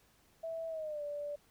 sine tone with pitch glide, 655 to 583.5 Hz, E5 to D5, -11 to -11 cents, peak -37 dBFS, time 0.43-1.36 s, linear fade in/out 10 ms, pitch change -200 cents, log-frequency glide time 0.68-1.03 s, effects pink hiss -68 dBFS RMS until 1.5 s

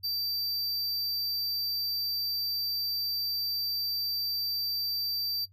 square tone, 4662 Hz, D8, 14 cents flat, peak -29 dBFS, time 0.03-5.46 s, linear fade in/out 20 ms, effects noise-tail reverb RT60 0.1 s tail -20 dB re dry + added 95 Hz sine -56 dBFS peak until 5.52 s

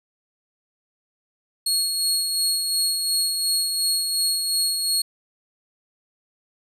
25% pulse tone with tremolo, 4317 Hz, C#8, 47 cents flat, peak -14 dBFS, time 1.66-5.02 s, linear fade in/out 5 ms, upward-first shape sine, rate 2.8 Hz, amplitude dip 40%, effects none

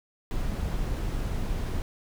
brown noise, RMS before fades -29 dBFS, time 0.31-1.82 s, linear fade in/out 0 ms, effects none

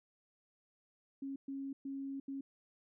sine tone bursts at uneven times, 273.5 Hz, C#4, 23 cents flat, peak -39 dBFS, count 4, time 1.22-1.36 / 1.48-1.73 / 1.85-2.2 / 2.28-2.41 s, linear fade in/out 5 ms, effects none

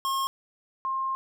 square / sine tone pair in turn, 1077 / 1062.8 Hz, C6 / C6, +50 / +27 cents, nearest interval unison, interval 23 cents, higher first, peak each -26 dBFS, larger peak neither, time 0.05-0.27 / 0.85-1.15 s, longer second, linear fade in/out 0 ms, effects none

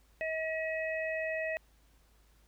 harmonic tone, 638 Hz, D#5, 43 cents sharp, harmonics 1 / 3 / 4, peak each -34 / -37 / -41 dBFS, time 0.21-1.57 s, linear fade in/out 0 ms, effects added 53 Hz sine -63 dBFS peak until 2.47 s + pink hiss -69 dBFS RMS until 2.47 s

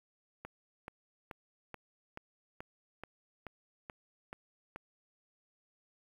click train, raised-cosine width 0.5 ms, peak -28 dBFS, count 11, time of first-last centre 0.45-4.76 s, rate 2.32 Hz, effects 9-bit

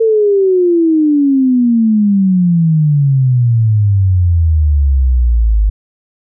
sine exponential sweep, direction down, 455.4 to 50.4 Hz, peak -7 dBFS, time 0-5.7 s, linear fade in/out 10 ms, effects none

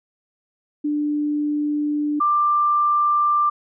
sine tone pair in turn, 296.1 / 1184.4 Hz, D4 / D6, +14 / +14 cents, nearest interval 2 octaves, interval 2400 cents, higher second, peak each -19 / -15 dBFS, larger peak second, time 0.84-2.2 / 2.2-3.5 s, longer first, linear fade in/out 10 ms, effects none

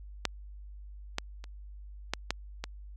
clicks, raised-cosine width 0.2 ms, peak -9 / -12 / -28 / -11 / -11 / -17 dBFS, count 6, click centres 0.253 / 1.184 / 1.441 / 2.136 / 2.306 / 2.64 s, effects added 50 Hz sine -43 dBFS peak until 2.96 s + MP3 96 kbps

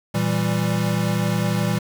square chord, E diminished, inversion second, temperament equal, 116.54 / 164.81 / 196 Hz, Bb2 / E3 / G3, 0 / 0 / 0 cents, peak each -24 dBFS, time 0.14-1.79 s, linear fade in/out 10 ms, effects 7-bit

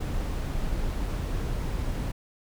brown noise, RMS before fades -29 dBFS, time 0-2.12 s, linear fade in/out 10 ms, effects none

